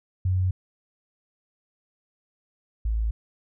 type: tone pair in turn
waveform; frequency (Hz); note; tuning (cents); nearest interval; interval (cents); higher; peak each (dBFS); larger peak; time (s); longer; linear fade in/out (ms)
sine; 92.5 / 54.86; F#2 / A1; 0 / -4; major sixth; 904; first; -20 / -22; first; 0.25-0.51 / 2.85-3.11; neither; 5
effects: none